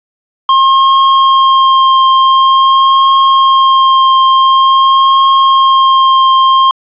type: tone with vibrato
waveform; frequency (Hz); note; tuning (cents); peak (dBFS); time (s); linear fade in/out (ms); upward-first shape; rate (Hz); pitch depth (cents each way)
square; 1067; C6; +34; -5; 0.49-6.71; 2; triangle; 0.47; 14
effects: resampled to 8000 Hz + 7-bit